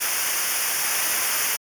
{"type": "noise with comb filter", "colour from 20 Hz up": "white", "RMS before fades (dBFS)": -23, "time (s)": [0, 1.57], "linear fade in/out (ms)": 20, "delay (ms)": 0.25, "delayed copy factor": -0.8, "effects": ["AAC 64 kbps"]}